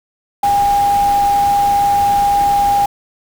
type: tone in noise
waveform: sine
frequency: 808 Hz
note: G#5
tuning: 48 cents flat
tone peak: -10 dBFS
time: 0.43-2.86 s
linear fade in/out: 5 ms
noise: pink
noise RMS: -27 dBFS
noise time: 0.43-2.86 s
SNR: +14 dB
effects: none